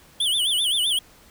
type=tone with vibrato; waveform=square; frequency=3225 Hz; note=G7; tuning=48 cents sharp; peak=-20 dBFS; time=0.2-0.99 s; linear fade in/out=5 ms; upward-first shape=sine; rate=7.7 Hz; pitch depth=180 cents each way; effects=pink hiss -52 dBFS RMS until 1.3 s